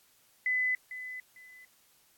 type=tone with echo; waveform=sine; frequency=2009 Hz; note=B6; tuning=29 cents sharp; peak=-26 dBFS; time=0.46-0.75 s; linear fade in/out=2 ms; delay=450 ms; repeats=2; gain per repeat=-12 dB; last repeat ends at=1.65 s; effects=white hiss -65 dBFS RMS until 2.17 s + AAC 64 kbps